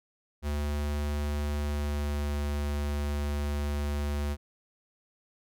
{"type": "tone with pitch glide", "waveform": "square", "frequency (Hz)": [73.42, 72.74], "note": ["D2", "D2"], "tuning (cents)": [0, -16], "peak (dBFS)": -29, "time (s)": [0.42, 4.37], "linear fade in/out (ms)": 50, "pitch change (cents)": -16, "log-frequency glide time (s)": [1.59, 2.37], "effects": []}